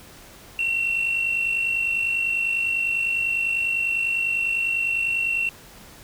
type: tone pair together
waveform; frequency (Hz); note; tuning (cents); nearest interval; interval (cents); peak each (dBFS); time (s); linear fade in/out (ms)
sine; 2676 / 2726; E7 / F7; +25 / -43; unison; 32; -27 / -20; 0.59-5.49; 2
effects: tanh soft clip ceiling -17 dBFS + pink hiss -46 dBFS RMS until 6.03 s